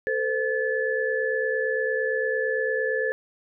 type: tone cluster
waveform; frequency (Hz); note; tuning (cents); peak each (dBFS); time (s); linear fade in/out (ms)
sine; 445.2 / 514 / 1729; A4 / C5 / A6; +20 / -31 / -31; -27; 0.07-3.12; 0
effects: none

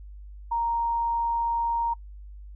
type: tone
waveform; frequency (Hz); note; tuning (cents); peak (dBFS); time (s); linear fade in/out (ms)
sine; 932.3; A#5; 0; -23; 0.51-1.94; 10
effects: noise-tail reverb RT60 0.1 s tail -26 dB re dry + added 50 Hz sine -40 dBFS peak until 2.55 s

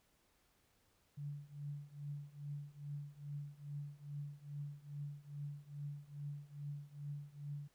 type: tone with tremolo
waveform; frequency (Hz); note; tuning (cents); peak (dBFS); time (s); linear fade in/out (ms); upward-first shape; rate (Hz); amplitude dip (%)
sine; 144.6; D3; -27; -40; 1.17-7.68; 10; triangle; 2.4; 95
effects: pink hiss -75 dBFS RMS until 7.74 s

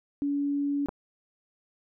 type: tone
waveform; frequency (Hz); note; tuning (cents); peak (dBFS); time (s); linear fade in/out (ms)
sine; 284.6; C#4; +46; -25; 0.22-0.86; 0
type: clicks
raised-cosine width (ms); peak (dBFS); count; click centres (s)
1; -22; 2; 0.886 / 0.891
effects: none

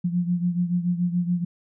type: beating tone pair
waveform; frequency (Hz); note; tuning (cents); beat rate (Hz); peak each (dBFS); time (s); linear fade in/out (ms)
sine; 174.61 / 181.61; F3 / F#3; 0 / -32; 7; -22 / -27; 0.04-1.45; 10
effects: none

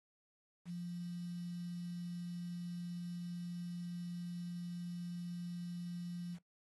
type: tone with quantisation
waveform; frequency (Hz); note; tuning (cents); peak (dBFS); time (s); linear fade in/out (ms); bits
sine; 174.61; F3; 0; -40; 0.65-6.39; 50; 10
effects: noise-tail reverb RT60 0.1 s tail -17 dB re dry + AAC 32 kbps

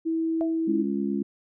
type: tone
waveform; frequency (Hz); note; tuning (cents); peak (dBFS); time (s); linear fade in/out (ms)
sine; 325.4; E4; -22; -23; 0.05-0.84; 20
type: tone with exponential decay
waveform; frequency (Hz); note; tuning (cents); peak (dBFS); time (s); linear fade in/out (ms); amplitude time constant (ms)
sine; 659.3; E5; 0; -25; 0.41-0.6; 0; 40
type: harmonic tone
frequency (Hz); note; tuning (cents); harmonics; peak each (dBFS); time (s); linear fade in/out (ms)
69.3; C#2; 0; 3 / 4 / 5; -27 / -29 / -31; 0.67-1.23; 10
effects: none

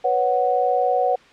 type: chord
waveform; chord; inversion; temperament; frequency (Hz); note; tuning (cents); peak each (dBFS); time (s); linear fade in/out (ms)
sine; B suspended second; none; equal; 493.9 / 554.4 / 740; B4 / C#5 / F#5; 0 / 0 / 0; -22 / -23 / -19; 0.04-1.16; 10
effects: white hiss -49 dBFS RMS until 1.32 s + low-pass 3000 Hz 12 dB/octave

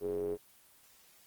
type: tone with band-pass filter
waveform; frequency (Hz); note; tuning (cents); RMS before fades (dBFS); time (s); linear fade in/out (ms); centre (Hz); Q
square; 46.25; F#1; 0; -35; 0-0.38; 50; 410; 9.7
effects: white hiss -62 dBFS RMS until 1.26 s + Opus 24 kbps

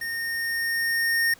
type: tone with level ramp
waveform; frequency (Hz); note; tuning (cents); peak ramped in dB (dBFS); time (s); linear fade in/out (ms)
square; 1840; A#6; -23; -29 to -20; 0.01-1.34; 5
effects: pink hiss -52 dBFS RMS until 1.39 s

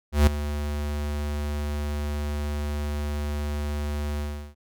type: tone with ADSR envelope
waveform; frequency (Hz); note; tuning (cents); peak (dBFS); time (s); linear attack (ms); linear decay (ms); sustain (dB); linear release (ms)
square; 73.6; D2; +4; -13; 0.12-4.55; 150; 7; -14; 360
effects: none

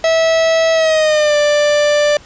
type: tone with pitch glide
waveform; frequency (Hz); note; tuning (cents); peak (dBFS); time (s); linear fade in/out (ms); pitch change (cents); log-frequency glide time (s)
45% pulse; 651 to 590.1; E5 to D5; -22 to +8; -10; 0.04-2.17; 2; -170; 0.73-1.36
effects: pink hiss -41 dBFS RMS until 2.25 s + resampled to 16000 Hz

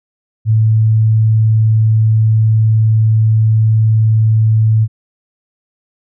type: tone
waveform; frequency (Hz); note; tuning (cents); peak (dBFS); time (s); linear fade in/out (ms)
sine; 110.1; A2; +2; -7; 0.45-4.88; 50
effects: none

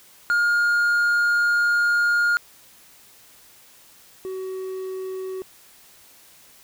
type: tone pair in turn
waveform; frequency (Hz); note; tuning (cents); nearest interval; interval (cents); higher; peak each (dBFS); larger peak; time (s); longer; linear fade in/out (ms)
triangle; 1419 / 376.6; F6 / F#4; +27 / +31; octave + major seventh; 2296; first; -15 / -26; first; 0.3-2.37 / 4.25-5.42; first; 0
effects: white hiss -51 dBFS RMS until 6.63 s

